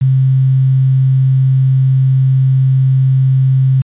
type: tone with quantisation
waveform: sine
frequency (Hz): 132.2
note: C3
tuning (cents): +18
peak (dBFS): -7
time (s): 0.01-3.82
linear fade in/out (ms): 10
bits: 6
effects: resampled to 8000 Hz